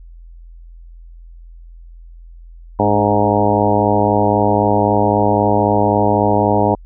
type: harmonic tone with a mistuned harmonic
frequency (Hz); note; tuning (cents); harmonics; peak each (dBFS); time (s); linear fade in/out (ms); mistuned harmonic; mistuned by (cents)
103.83; G#2; 0; 1 / 2 / 3 / 4 / 5 / 6 / 7 / 8 / 9; -20 / -20 / -20 / -20 / -20 / -20 / -20 / -20 / -20; 2.79-6.75; 5; 3; -41
effects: added 42 Hz sine -35 dBFS peak until 6.85 s